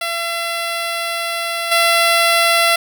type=tone with level steps; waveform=10% pulse; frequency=677 Hz; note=E5; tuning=46 cents sharp; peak=-11 / -3 dBFS; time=0.01-2.76 s; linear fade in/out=5 ms; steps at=1.71 s; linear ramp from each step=10 ms; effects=none